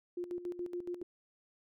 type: tone with tremolo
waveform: sine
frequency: 352.7 Hz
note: F4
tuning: 17 cents sharp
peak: -35 dBFS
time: 0.17-1.03 s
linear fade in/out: 5 ms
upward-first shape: square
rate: 7.1 Hz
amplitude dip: 70%
effects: none